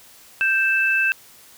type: tone pair together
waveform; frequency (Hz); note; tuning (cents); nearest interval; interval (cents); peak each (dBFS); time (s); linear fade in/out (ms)
sine; 1568 / 2637; G6 / E7; 0 / 0; major sixth; 900; -19; 0.41-1.12; 0
effects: white hiss -48 dBFS RMS until 1.57 s